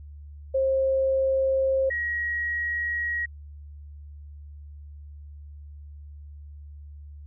sine tone pair in turn, 533 / 1899.4 Hz, C5 / A#6, +32 / +32 cents, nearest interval octave + minor seventh, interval 2200 cents, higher second, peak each -20 / -25 dBFS, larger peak first, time 0.54-1.9 / 1.9-3.26 s, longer neither, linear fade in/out 10 ms, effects added 73 Hz sine -40 dBFS peak until 7.26 s

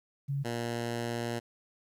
sine / 10% pulse tone pair in turn, 139.6 / 117.95 Hz, C#3 / A#2, +13 / +21 cents, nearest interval minor third, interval 292 cents, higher first, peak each -29 / -24 dBFS, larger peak second, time 0.28-0.44 / 0.44-1.4 s, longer second, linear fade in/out 20 ms, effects low-pass 12000 Hz 12 dB/octave + 11-bit

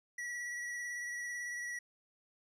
square tone with vibrato, 1935 Hz, B6, 36 cents flat, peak -39 dBFS, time 0.18-1.79 s, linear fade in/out 5 ms, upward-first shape sine, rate 18 Hz, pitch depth 19 cents each way, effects low-pass 9000 Hz 12 dB/octave

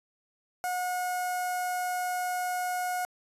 sawtooth tone with notch filter, 725 Hz, F#5, 35 cents flat, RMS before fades -31 dBFS, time 0.64-3.05 s, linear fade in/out 0 ms, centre 3400 Hz, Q 0.72, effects resampled to 32000 Hz

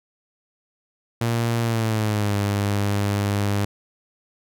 sawtooth tone with pitch glide, 116.54 to 101.45 Hz, A#2 to G#2, 0 to -40 cents, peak -16 dBFS, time 1.21-3.65 s, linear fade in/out 5 ms, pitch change -240 cents, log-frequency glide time 1.62-2.35 s, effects none

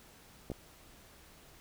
clicks, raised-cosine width 2 ms, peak -25 dBFS, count 2, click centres 0.501 / 0.517 s, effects pink hiss -58 dBFS RMS until 1.6 s

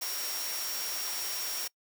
sine tone in noise, 5588 Hz, F8, in tune, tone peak -37 dBFS, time 0.01-1.68 s, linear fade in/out 10 ms, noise white, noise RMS -36 dBFS, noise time 0.01-1.68 s, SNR -4 dB, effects noise-tail reverb RT60 0.1 s tail -24 dB re dry + high-pass 400 Hz 12 dB/octave

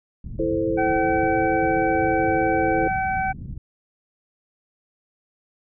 white low-pass noise, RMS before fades -33 dBFS, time 0.24-3.58 s, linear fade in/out 5 ms, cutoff 170 Hz, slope 24 dB/octave
sine chord, A minor, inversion second, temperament equal, 329.6 / 440 / 523.3 Hz, E4 / A4 / C5, 0 / 0 / 0 cents, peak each -23 / -26 / -25 dBFS, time 0.39-2.88 s, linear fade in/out 5 ms
harmonic tone, 764 Hz, G5, 45 cents flat, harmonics 1 / 2 / 3, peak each -22 / -28 / -32 dBFS, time 0.77-3.33 s, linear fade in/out 20 ms
effects none

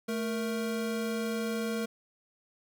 square tone pair together, 220 / 466.6 Hz, A3 / A#4, 0 / +2 cents, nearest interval octave + minor second, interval 1302 cents, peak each -33 / -35 dBFS, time 0.08-1.86 s, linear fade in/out 10 ms, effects none

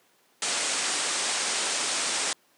white low-pass noise, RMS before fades -28 dBFS, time 0.42-2.33 s, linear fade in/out 2 ms, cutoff 9300 Hz, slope 96 dB/octave, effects pink hiss -63 dBFS RMS until 2.57 s + high-pass 300 Hz 12 dB/octave

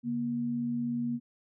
sine tone pair together, 142 / 238.6 Hz, C#3 / A#3, +42 / +41 cents, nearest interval major sixth, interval 899 cents, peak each -40 / -29 dBFS, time 0.03-1.2 s, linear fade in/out 50 ms, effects none

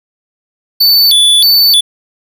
square tone with vibrato, 3951 Hz, B7, in tune, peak -5 dBFS, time 0.8-1.81 s, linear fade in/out 10 ms, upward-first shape square, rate 1.6 Hz, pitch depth 230 cents each way, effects none

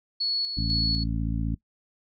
sine tone with tremolo, 4388 Hz, C#8, 18 cents flat, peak -24 dBFS, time 0.2-1.04 s, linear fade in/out 10 ms, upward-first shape square, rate 2 Hz, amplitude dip 50%
harmonic tone, 55.7 Hz, A1, 22 cents sharp, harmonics 1 / 2 / 3 / 4 / 5, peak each -28 / -31 / -33 / -34 / -35 dBFS, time 0.57-1.55 s, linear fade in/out 5 ms
effects noise-tail reverb RT60 0.1 s tail -20 dB re dry

